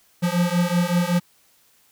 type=beating tone pair; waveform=square; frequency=172.9 / 178.2 Hz; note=F3 / F3; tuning=-17 / +35 cents; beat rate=5.3 Hz; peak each=-22 / -22 dBFS; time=0.22-1.2 s; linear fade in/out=20 ms; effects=white hiss -59 dBFS RMS until 1.91 s